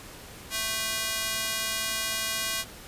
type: tone with high-pass filter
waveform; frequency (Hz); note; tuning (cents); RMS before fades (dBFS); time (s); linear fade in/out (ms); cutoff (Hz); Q
square; 220.9; A3; +7; -30; 0.5-2.65; 50; 2100; 0.51
effects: pink hiss -45 dBFS RMS until 2.87 s + resampled to 32000 Hz